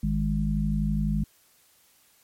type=harmonic tone; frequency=51.91 Hz; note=G#1; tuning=in tune; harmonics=1 / 3 / 4; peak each=-27 / -27 / -27 dBFS; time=0.03-1.24 s; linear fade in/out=5 ms; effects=white hiss -61 dBFS RMS until 2.23 s + MP3 64 kbps